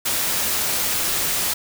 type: noise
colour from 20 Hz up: white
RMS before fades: -22 dBFS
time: 0.05-1.54 s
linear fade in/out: 10 ms
effects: none